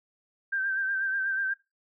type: tone with vibrato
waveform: sine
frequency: 1568 Hz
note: G6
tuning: in tune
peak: -26 dBFS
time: 0.52-1.54 s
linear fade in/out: 10 ms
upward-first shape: sine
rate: 8.2 Hz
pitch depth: 40 cents each way
effects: noise-tail reverb RT60 0.2 s tail -17 dB re dry